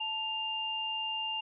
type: tone pair together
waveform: sine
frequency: 881.9 / 2800 Hz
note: A5 / F7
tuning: +4 / +4 cents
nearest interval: octave + minor sixth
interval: 2000 cents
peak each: -38 / -33 dBFS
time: 0-1.41 s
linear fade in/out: 10 ms
effects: none